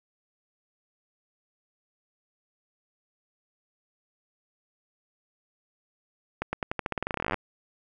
accelerating click train, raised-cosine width 0.5 ms, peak -13 dBFS, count 23, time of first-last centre 6.42-7.343 s, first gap 110 ms, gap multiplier 0.89, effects none

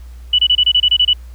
sine tone bursts, 2960 Hz, F#7, in tune, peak -8 dBFS, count 10, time 0.33-1.133 s, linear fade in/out 5 ms, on 56 ms, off 27 ms, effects added 60 Hz sine -31 dBFS peak until 1.34 s + pink hiss -51 dBFS RMS until 1.34 s

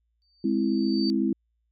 sine tone with exponential growth, 4600 Hz, D8, 37 cents flat, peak -28 dBFS, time 0.22-1.1 s, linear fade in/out 0 ms, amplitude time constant 190 ms
sine chord, Ab augmented, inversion none, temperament equal, 207.7 / 261.6 / 329.6 Hz, Ab3 / C4 / E4, 0 / 0 / 0 cents, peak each -26 dBFS, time 0.44-1.33 s, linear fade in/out 5 ms
effects added 57 Hz sine -70 dBFS peak until 1.71 s

